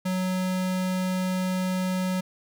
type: tone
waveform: square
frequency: 185 Hz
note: F#3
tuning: in tune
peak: -25 dBFS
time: 0.05-2.21 s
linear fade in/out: 10 ms
effects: none